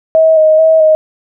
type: tone with vibrato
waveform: sine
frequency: 633 Hz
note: D#5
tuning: 30 cents sharp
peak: -4 dBFS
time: 0.15-0.95 s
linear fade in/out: 0 ms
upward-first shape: square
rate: 2.3 Hz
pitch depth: 21 cents each way
effects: none